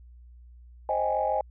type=chord; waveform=sine; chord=Ab major seventh; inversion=first; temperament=equal with one note detuned; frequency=525.4 / 622.3 / 784 / 830.6 Hz; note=C5 / Eb5 / G5 / Ab5; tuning=+7 / 0 / 0 / 0 cents; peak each=-30 / -28 / -32 / -27 dBFS; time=0.89-1.41 s; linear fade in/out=2 ms; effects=tanh soft clip ceiling -14 dBFS + added 60 Hz sine -47 dBFS peak until 1.5 s